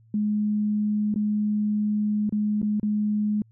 sine tone with dropouts, 210 Hz, G#3, 19 cents sharp, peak -21 dBFS, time 0.14-3.42 s, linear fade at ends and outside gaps 2 ms, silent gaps 1.142-1.159 / 2.294-2.324 / 2.617-2.628 / 2.798-2.83 s, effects added 112 Hz sine -53 dBFS peak until 3.51 s

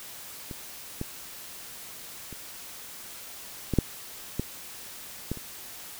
clicks, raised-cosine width 3 ms, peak -24 / -18 / -28 / -14 / -6 / -14 / -16 / -28 dBFS, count 8, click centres 0.512 / 1.014 / 2.327 / 3.737 / 3.787 / 4.396 / 5.316 / 5.373 s, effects white hiss -43 dBFS RMS until 5.99 s

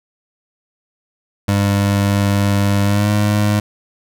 25% pulse tone with pitch glide, 100.4 to 104.24 Hz, G2 to G#2, +42 to +7 cents, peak -9 dBFS, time 1.48-3.6 s, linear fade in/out 5 ms, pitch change +65 cents, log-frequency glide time 2.83-3.09 s, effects none

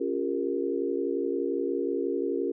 sine chord, G half-diminished seventh, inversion second, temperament equal with one note detuned, 277.2 / 349.2 / 400.5 / 466.2 Hz, Db4 / F4 / G4 / Bb4, 0 / 0 / +37 / 0 cents, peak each -32 / -31 / -31 / -32 dBFS, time 0-2.52 s, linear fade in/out 10 ms, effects none

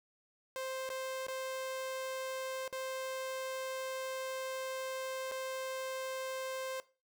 sawtooth tone with dropouts, 524 Hz, C5, 2 cents sharp, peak -34 dBFS, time 0.56-6.8 s, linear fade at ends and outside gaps 0 ms, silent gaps 0.891-0.901 / 1.267-1.283 / 2.678-2.727 / 5.314-5.319 s, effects noise-tail reverb RT60 0.3 s tail -17 dB re dry

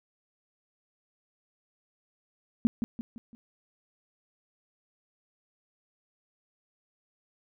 sine tone with echo, 232.1 Hz, A#3, 7 cents flat, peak -18 dBFS, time 2.65-2.67 s, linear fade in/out 0 ms, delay 170 ms, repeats 4, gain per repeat -7 dB, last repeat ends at 3.35 s, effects none

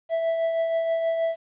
triangle tone with tremolo, 659 Hz, E5, 1 cent flat, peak -18 dBFS, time 0.09-1.36 s, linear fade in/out 50 ms, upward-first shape triangle, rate 6.3 Hz, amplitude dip 40%, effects resampled to 8000 Hz + 10-bit

